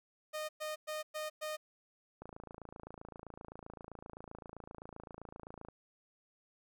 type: tone bursts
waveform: sawtooth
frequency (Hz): 615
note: D#5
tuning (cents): -20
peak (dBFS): -34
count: 5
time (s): 0.33-1.57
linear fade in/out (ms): 20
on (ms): 160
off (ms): 110
type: click train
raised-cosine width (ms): 1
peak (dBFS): -33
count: 97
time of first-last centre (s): 2.22-5.686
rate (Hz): 27.7
effects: none